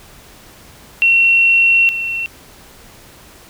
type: tone pair in turn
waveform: sine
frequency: 2724 / 2713 Hz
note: F7 / E7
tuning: -44 / +49 cents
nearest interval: unison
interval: 7 cents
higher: first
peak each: -8 / -18 dBFS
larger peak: first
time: 1.02-1.89 / 1.89-2.26 s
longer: first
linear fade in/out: 0 ms
effects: pink hiss -42 dBFS RMS until 3.49 s